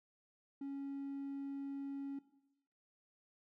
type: tone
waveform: triangle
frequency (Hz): 277.2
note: C#4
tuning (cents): 0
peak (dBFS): -38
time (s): 0.61-2.19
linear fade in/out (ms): 5
effects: noise-tail reverb RT60 0.8 s tail -17 dB re dry + tanh soft clip ceiling -35 dBFS